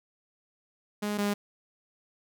sawtooth tone pair in turn, 207.7 / 204.2 Hz, G#3 / G#3, 0 / -29 cents, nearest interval unison, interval 29 cents, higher first, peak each -25 / -22 dBFS, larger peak second, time 1.02-1.18 / 1.18-1.34 s, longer neither, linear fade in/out 10 ms, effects none

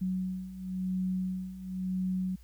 sine beating tone pair, 185 / 185.96 Hz, F#3 / F#3, 0 / +9 cents, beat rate 0.96 Hz, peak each -36 / -32 dBFS, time 0.01-2.36 s, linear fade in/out 10 ms, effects added 60 Hz sine -51 dBFS peak until 2.43 s + white hiss -66 dBFS RMS until 2.43 s

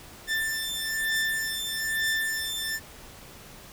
sawtooth beating tone pair, 1776 / 1777.1 Hz, A6 / A6, +16 / +17 cents, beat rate 1.1 Hz, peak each -26 dBFS, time 0.27-2.8 s, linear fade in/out 50 ms, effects pink hiss -47 dBFS RMS until 3.72 s

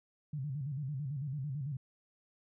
sine tone with vibrato, 140 Hz, C#3, 18 cents sharp, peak -35 dBFS, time 0.33-1.77 s, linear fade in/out 5 ms, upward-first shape square, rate 9 Hz, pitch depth 120 cents each way, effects none

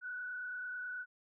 sine tone with frequency modulation, 1480 Hz, F#6, in tune, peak -39 dBFS, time 0.01-1.06 s, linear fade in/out 50 ms, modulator 29.2 Hz, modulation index 0.94, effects none

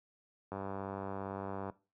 click train, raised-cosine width 1 ms, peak -26 dBFS, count 116, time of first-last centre 0.52-1.698 s, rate 97.6 Hz, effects noise-tail reverb RT60 0.3 s tail -18 dB re dry + high-pass 80 Hz 12 dB/octave

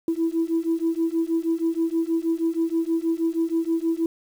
sine beating tone pair, 326.6 / 332.9 Hz, E4 / E4, -16 / +17 cents, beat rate 6.3 Hz, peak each -23 dBFS, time 0.08-4.06 s, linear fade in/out 2 ms, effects tanh soft clip ceiling -14 dBFS + 8-bit

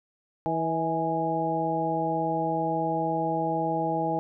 harmonic tone with a mistuned harmonic, 162.1 Hz, E3, 29 cents flat, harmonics 1 / 2 / 3 / 4 / 5, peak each -33 / -31 / -33 / -31 / -28 dBFS, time 0.46-4.19 s, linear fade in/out 0 ms, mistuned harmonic 5, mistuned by +35 cents, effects none

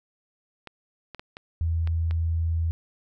clicks, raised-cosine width 0.3 ms, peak -23 dBFS, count 6, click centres 0.673 / 1.147 / 1.195 / 1.369 / 1.874 / 2.11 s
sine tone, 82.41 Hz, E2, in tune, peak -22 dBFS, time 1.61-2.71 s, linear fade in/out 0 ms
effects none

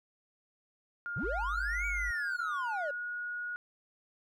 sine tone with pitch glide, 1413 to 1448.5 Hz, F6 to F#6, +20 to -37 cents, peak -35 dBFS, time 1.06-3.56 s, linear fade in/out 0 ms, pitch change +43 cents, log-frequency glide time 1.42-2.96 s
triangle linear two-way sweep, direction up then down, 82.41 to 2293 to 549 Hz, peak -32 dBFS, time 1.16-2.91 s, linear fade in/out 5 ms, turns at 1.86 s
sine tone, 50.5 Hz, G#1, 48 cents flat, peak -36 dBFS, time 1.23-2.11 s, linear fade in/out 5 ms
effects none

